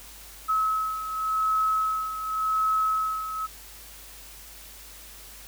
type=beating tone pair; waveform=sine; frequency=1288 / 1288.89 Hz; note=E6 / E6; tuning=-41 / -39 cents; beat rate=0.89 Hz; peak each=-24 / -30 dBFS; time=0.48-3.47 s; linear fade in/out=20 ms; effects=added 50 Hz sine -50 dBFS peak until 5.47 s + white hiss -46 dBFS RMS until 5.47 s